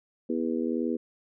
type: harmonic tone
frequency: 81.4 Hz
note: E2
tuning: 21 cents flat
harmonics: 3 / 4 / 5 / 6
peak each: -29 / -31 / -33 / -35 dBFS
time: 0.29-0.97 s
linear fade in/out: 10 ms
effects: none